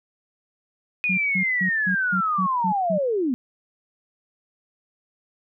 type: linear sweep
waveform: sine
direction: down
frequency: 2489 to 233.1 Hz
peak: -20 dBFS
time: 1.04-3.34 s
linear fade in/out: 0 ms
type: tone bursts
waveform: sine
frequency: 185.8 Hz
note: F#3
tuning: 7 cents sharp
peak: -23 dBFS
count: 8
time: 1.09-2.984 s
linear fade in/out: 10 ms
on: 88 ms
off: 170 ms
effects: none